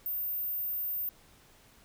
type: tone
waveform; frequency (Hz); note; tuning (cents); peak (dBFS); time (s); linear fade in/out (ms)
sine; 14630; A#9; -34; -29; 0.06-1.09; 0
effects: tanh soft clip ceiling -29 dBFS + pink hiss -60 dBFS RMS until 1.84 s